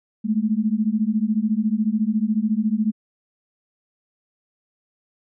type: beating tone pair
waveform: sine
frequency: 209 / 223 Hz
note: G#3 / A3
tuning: +11 / +23 cents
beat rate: 14 Hz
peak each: -21 dBFS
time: 0.24-2.92 s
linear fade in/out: 20 ms
effects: none